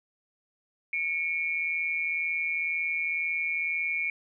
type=tone pair together; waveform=sine; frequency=2217 / 2379 Hz; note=C#7 / D7; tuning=0 / +22 cents; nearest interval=minor second; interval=122 cents; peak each=-29 / -30 dBFS; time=0.93-4.1 s; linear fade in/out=2 ms; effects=none